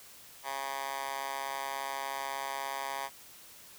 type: tone with high-pass filter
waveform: 10% pulse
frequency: 136.7 Hz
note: C#3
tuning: 24 cents flat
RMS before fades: -37 dBFS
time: 0.43-3.1 s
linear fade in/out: 50 ms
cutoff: 980 Hz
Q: 2.4
effects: white hiss -53 dBFS RMS until 3.78 s